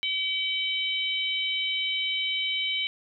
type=harmonic tone; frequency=764 Hz; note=G5; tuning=45 cents flat; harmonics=3 / 4 / 5; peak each=-30 / -28 / -33 dBFS; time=0.03-2.87 s; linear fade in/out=0 ms; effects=none